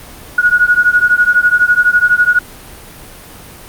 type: beating tone pair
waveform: sine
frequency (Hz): 1448 / 1460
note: F#6 / F#6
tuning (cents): -38 / -24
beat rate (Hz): 12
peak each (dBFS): -10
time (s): 0.38-2.39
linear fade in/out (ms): 5
effects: pink hiss -34 dBFS RMS until 3.68 s + Opus 32 kbps